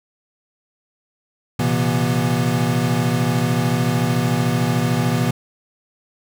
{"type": "tone cluster", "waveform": "square", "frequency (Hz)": [118.7, 132.2, 165.6, 241.3], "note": ["A#2", "C3", "E3", "B3"], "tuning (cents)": [32, 18, 8, -40], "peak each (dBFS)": -23, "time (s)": [1.59, 5.31], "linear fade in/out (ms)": 5, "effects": []}